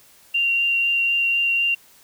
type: tone with vibrato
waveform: sine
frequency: 2768 Hz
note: F7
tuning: 16 cents flat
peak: -17 dBFS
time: 0.34-1.75 s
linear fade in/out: 10 ms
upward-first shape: triangle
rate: 4 Hz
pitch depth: 12 cents each way
effects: white hiss -52 dBFS RMS until 2.03 s